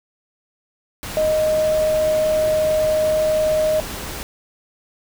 sine tone in noise, 621 Hz, D#5, 3 cents flat, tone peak -15 dBFS, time 1.17-3.8 s, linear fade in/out 0 ms, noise pink, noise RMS -30 dBFS, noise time 1.03-4.23 s, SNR +12 dB, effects none

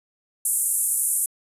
pink band-pass noise, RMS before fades -23 dBFS, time 0.45-1.26 s, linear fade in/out 5 ms, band 8400 to 12000 Hz, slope 48 dB/octave, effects resampled to 32000 Hz

